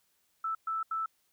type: tone bursts at uneven times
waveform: sine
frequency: 1318.5 Hz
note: E6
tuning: in tune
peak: -30 dBFS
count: 3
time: 0.44-0.55 / 0.67-0.83 / 0.91-1.06 s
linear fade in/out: 5 ms
effects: white hiss -73 dBFS RMS until 1.32 s